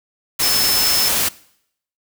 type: tone in noise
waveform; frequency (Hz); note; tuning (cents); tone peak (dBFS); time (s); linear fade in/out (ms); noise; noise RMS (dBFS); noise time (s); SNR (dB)
sine; 5260; E8; -5; -17; 0.42-1.09; 10; white; -18; 0.39-1.29; -2
effects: noise-tail reverb RT60 0.7 s tail -21 dB re dry